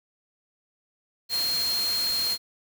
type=tone in noise; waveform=sine; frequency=4218 Hz; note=C8; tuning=13 cents sharp; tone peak=-24 dBFS; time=1.29-2.38 s; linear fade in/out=50 ms; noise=white; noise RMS=-33 dBFS; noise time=1.29-2.38 s; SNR=+6 dB; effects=none